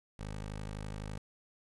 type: tone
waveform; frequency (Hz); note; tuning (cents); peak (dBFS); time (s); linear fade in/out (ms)
15% pulse; 51.91; G#1; 0; -33; 0.19-1.18; 5
effects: resampled to 24000 Hz + 10-bit